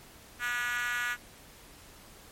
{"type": "tone with high-pass filter", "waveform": "5% pulse", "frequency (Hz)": 242.5, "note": "B3", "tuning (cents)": -31, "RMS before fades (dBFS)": -32, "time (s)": [0.39, 1.17], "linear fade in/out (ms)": 50, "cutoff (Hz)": 1500, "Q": 4.3, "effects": ["pink hiss -53 dBFS RMS until 2.31 s", "MP3 64 kbps"]}